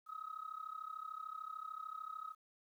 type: tone with amplitude modulation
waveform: sine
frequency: 1274 Hz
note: D#6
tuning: 41 cents sharp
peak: -39 dBFS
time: 0.06-2.35 s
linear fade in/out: 50 ms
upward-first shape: sine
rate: 33.4 Hz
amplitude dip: 90%
effects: tanh soft clip ceiling -37 dBFS + 12-bit